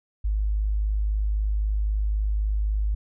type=tone; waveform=sine; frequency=51.91 Hz; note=G#1; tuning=in tune; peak=-21 dBFS; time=0.24-2.95 s; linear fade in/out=10 ms; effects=none